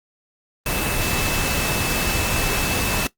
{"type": "tone in noise", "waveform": "sine", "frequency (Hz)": 2623, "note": "E7", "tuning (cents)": -9, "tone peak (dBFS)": -28, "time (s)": [0.66, 3.07], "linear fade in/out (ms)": 2, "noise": "pink", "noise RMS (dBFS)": -22, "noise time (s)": [0.66, 3.07], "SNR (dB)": -9, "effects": ["noise-tail reverb RT60 0.1 s tail -18 dB re dry", "Opus 32 kbps"]}